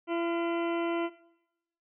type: harmonic tone with a mistuned harmonic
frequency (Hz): 338.2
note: E4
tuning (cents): +44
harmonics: 1 / 2 / 3 / 4 / 6 / 7 / 8 / 9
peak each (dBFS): -29 / -35 / -39 / -41 / -45 / -46 / -47 / -48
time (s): 0.07-1.1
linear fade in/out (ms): 50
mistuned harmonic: 4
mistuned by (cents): +44
effects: noise-tail reverb RT60 0.8 s tail -17 dB re dry